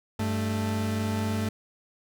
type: tone pair together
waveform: 40% pulse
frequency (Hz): 98 / 220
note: G2 / A3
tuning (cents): 0 / 0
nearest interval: octave + major second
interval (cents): 1400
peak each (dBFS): -28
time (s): 0.19-1.49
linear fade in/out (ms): 5
effects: none